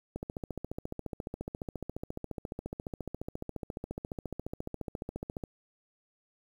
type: click train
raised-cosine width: 2 ms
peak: -23 dBFS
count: 77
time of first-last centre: 0.16-5.438 s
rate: 14.4 Hz
effects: 9-bit